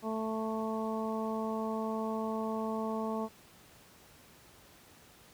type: harmonic tone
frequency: 220.6 Hz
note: A3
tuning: 5 cents sharp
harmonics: 1 / 2 / 3 / 4 / 5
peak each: -35 / -38 / -40 / -41 / -42 dBFS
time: 0.02-3.29 s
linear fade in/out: 50 ms
effects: pink hiss -58 dBFS RMS until 5.33 s + high-pass 60 Hz 12 dB/octave